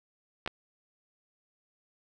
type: clicks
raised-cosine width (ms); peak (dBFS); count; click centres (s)
0.3; -17; 2; 0.462 / 0.476
effects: none